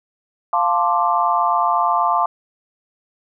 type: chord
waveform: sine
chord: D minor seventh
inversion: first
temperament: equal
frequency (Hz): 698.5 / 880 / 1046.5 / 1174.7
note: F5 / A5 / C6 / D6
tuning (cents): 0 / 0 / 0 / 0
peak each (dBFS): -20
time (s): 0.53-2.26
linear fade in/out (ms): 2
effects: none